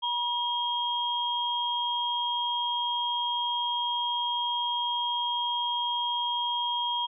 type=tone pair together; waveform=sine; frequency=963 / 3239 Hz; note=B5 / G#7; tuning=-44 / -44 cents; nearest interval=octave + major sixth; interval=2100 cents; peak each=-29 / -29 dBFS; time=0.02-7.07 s; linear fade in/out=20 ms; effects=none